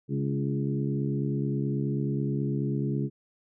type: harmonic tone with a mistuned harmonic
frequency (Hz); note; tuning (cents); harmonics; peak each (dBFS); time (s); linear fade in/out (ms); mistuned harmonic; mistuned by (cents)
69.3; C#2; 0; 2 / 3 / 4 / 5 / 6; -28 / -32 / -34 / -36 / -38; 0.08-3.1; 50; 4; +32
effects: none